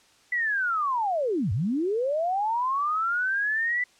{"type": "linear two-way sweep", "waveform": "sine", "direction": "down then up", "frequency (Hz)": [1995, 86, 1995], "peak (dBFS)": -23, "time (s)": [0.32, 3.84], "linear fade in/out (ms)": 5, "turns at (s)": 1.52, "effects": ["white hiss -59 dBFS RMS until 3.99 s", "low-pass 7000 Hz 12 dB/octave"]}